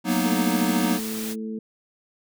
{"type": "chord", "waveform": "square", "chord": "B major seventh", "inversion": "second", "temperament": "equal", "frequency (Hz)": [185, 233.1, 246.9, 311.1], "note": ["F#3", "A#3", "B3", "D#4"], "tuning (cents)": [0, 0, 0, 0], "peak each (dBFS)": -27, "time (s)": [0.04, 1], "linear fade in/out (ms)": 50}
{"type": "noise", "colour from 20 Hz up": "white", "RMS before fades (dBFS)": -34, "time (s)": [0.07, 1.36], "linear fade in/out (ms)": 50}
{"type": "harmonic tone", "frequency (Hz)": 109.9, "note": "A2", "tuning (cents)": -2, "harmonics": [2, 3, 4], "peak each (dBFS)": [-29, -41, -36], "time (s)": [0.25, 1.59], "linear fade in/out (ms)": 5}
{"effects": []}